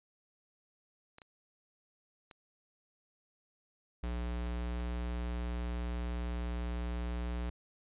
clicks, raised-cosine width 0.3 ms, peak -36 dBFS, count 5, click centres 1.184 / 1.218 / 2.312 / 4.468 / 4.802 s
square tone, 59.8 Hz, A#1, 45 cents sharp, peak -35 dBFS, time 4.03-7.5 s, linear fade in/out 5 ms
effects resampled to 8000 Hz

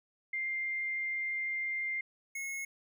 sine / square tone pair in turn, 2102 / 2175 Hz, C7 / C#7, +7 / -33 cents, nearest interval minor second, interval 60 cents, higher second, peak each -32 / -37 dBFS, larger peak first, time 0.33-2.01 / 2.35-2.65 s, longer first, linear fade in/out 5 ms, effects none

